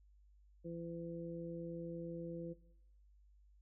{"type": "harmonic tone", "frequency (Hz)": 168.6, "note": "E3", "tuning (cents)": 39, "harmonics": [1, 2, 3], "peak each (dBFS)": [-46, -47, -48], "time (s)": [0.64, 2.54], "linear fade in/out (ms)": 20, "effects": ["noise-tail reverb RT60 0.7 s tail -17 dB re dry", "added 50 Hz sine -63 dBFS peak until 3.61 s"]}